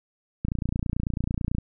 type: click train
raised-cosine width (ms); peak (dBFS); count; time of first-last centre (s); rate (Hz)
5; -14; 34; 0.45-1.584; 29.1
effects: none